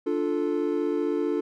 triangle chord, D minor, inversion none, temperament equal, 293.7 / 349.2 / 440 Hz, D4 / F4 / A4, 0 / 0 / 0 cents, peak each -26 dBFS, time 0.06-1.41 s, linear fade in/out 10 ms, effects none

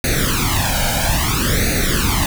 pink noise with flanger, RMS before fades -17 dBFS, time 0.04-2.26 s, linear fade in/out 2 ms, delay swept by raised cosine 0.47 to 1.33 ms, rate 0.6 Hz, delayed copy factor +1, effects none

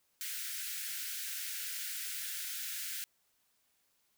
white high-pass noise, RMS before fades -40 dBFS, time 0.21-3.04 s, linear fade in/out 0 ms, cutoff 1400 Hz, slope 96 dB/octave, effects white hiss -75 dBFS RMS until 4.17 s

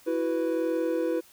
triangle chord, E suspended second, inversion none, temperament just, 329.6 / 370.8 / 494.4 Hz, E4 / F#4 / B4, 0 / +4 / +2 cents, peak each -26 / -31 / -26 dBFS, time 0.06-1.21 s, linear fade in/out 20 ms, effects white hiss -56 dBFS RMS until 1.32 s

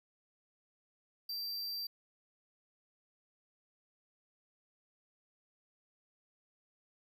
square tone, 4699 Hz, D8, in tune, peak -38 dBFS, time 1.29-1.87 s, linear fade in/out 5 ms, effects 12-bit

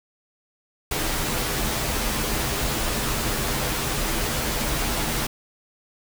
pink noise with comb filter, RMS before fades -25 dBFS, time 0.91-5.27 s, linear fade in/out 5 ms, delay 11 ms, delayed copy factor -0.6, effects none

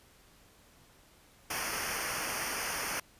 pink noise with comb filter, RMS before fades -35 dBFS, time 1.5-3 s, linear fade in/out 5 ms, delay 0.26 ms, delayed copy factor -0.85, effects pink hiss -61 dBFS RMS until 3.19 s + resampled to 32000 Hz

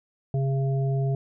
harmonic tone, 135.6 Hz, C#3, 38 cents flat, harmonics 1 / 3 / 5, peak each -22 / -33 / -36 dBFS, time 0.34-1.15 s, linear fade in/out 2 ms, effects none

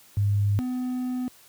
sine / triangle tone pair in turn, 101.7 / 251.6 Hz, G#2 / B3, -36 / +32 cents, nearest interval octave + major third, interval 1568 cents, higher second, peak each -19 / -24 dBFS, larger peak first, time 0.17-0.59 / 0.59-1.28 s, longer second, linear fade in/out 0 ms, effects white hiss -54 dBFS RMS until 1.48 s + high-pass 60 Hz 12 dB/octave

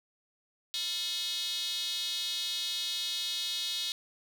square tone with high-pass filter, 196 Hz, G3, in tune, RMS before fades -34 dBFS, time 0.74-3.92 s, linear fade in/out 0 ms, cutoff 3700 Hz, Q 6, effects none

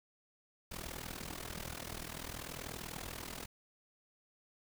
pink noise with amplitude modulation, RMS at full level -41 dBFS, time 0.71-3.46 s, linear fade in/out 10 ms, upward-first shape sine, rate 40.5 Hz, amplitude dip 85%, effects none

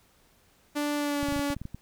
sawtooth tone with pitch glide, 293.1 to 285.2 Hz, D4 to C#4, -3 to +49 cents, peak -23 dBFS, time 0.75-1.55 s, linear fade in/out 20 ms, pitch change -48 cents, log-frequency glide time 0.96-1.27 s
clicks, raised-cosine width 5 ms, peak -24 dBFS, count 10, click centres 1.23 / 1.286 / 1.324 / 1.363 / 1.394 / 1.503 / 1.566 / 1.616 / 1.654 / 1.746 s
effects pink hiss -63 dBFS RMS until 1.81 s

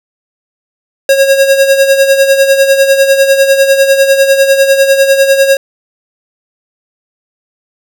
square tone with tremolo, 545 Hz, C#5, 29 cents flat, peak -3 dBFS, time 1.09-5.57 s, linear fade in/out 2 ms, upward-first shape sine, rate 10 Hz, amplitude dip 60%, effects none

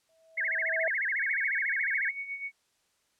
sine tone with exponential growth, 649 Hz, E5, 27 cents flat, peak -27 dBFS, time 0.09-0.88 s, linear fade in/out 2 ms, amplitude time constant 170 ms
sine tone with vibrato, 1864.7 Hz, A#6, in tune, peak -27 dBFS, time 0.37-2.11 s, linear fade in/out 10 ms, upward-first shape sine, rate 14 Hz, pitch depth 290 cents each way
sine tone with tremolo, 2226 Hz, C#7, 7 cents sharp, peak -32 dBFS, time 1.17-2.52 s, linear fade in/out 50 ms, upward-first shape sine, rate 8 Hz, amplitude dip 65%
effects white hiss -72 dBFS RMS until 3.19 s + low-pass 9000 Hz 12 dB/octave

